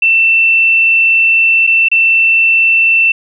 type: tone with dropouts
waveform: sine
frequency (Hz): 2679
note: E7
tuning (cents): +27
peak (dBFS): -6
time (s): 0.02-3.12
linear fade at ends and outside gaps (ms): 5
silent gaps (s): 1.668-1.673 / 1.886-1.915
effects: none